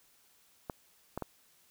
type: clicks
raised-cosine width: 1 ms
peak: -22 dBFS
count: 3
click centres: 0.698 / 1.176 / 1.223 s
effects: white hiss -66 dBFS RMS until 1.7 s